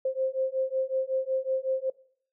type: beating tone pair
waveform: sine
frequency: 523.3 / 528.7 Hz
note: C5 / C5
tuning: 0 / +18 cents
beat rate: 5.4 Hz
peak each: -29 dBFS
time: 0.05-1.9 s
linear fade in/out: 5 ms
effects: noise-tail reverb RT60 0.6 s tail -22 dB re dry